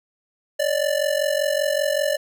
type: ring-modulated tone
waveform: square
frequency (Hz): 587.3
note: D5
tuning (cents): 0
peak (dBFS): -17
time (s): 0.59-2.17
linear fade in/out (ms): 10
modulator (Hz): 22.6
effects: none